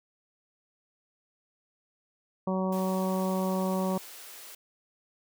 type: harmonic tone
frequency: 187.9 Hz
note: F#3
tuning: 27 cents sharp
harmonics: 1 / 2 / 3 / 4 / 5 / 6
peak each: -28 / -35 / -33 / -40 / -37 / -40 dBFS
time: 2.47-3.98 s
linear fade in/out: 5 ms
type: high-pass noise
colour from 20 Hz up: white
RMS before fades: -46 dBFS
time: 2.72-4.55 s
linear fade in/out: 5 ms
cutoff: 340 Hz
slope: 24 dB/octave
effects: none